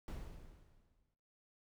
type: noise with exponential decay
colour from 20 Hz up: brown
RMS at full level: -42 dBFS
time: 0.08-1.14 s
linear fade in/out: 1 ms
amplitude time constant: 230 ms
effects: noise-tail reverb RT60 0.7 s tail -18 dB re dry